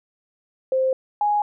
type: tone pair in turn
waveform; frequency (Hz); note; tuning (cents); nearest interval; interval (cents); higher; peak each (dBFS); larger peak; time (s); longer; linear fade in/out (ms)
sine; 523.3 / 830.7; C5 / G#5; 0 / 0; minor sixth; 800; second; -17; neither; 0.72-0.93 / 1.21-1.42; neither; 2
effects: none